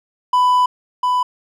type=tone pair in turn; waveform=triangle; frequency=996 / 996 Hz; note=B5 / B5; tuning=+14 / +14 cents; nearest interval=unison; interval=0 cents; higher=neither; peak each=-9 / -12 dBFS; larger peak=first; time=0.33-0.66 / 1.03-1.23 s; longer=first; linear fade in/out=5 ms; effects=none